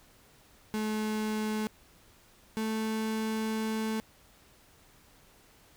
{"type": "tone pair in turn", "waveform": "35% pulse", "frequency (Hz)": [215.3, 219.7], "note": ["A3", "A3"], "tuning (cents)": [-37, -2], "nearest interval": "unison", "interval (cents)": 35, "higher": "second", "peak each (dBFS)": -28, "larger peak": "neither", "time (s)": [[0.74, 1.67], [2.57, 4]], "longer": "second", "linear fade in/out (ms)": 0, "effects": ["pink hiss -60 dBFS RMS until 5.76 s"]}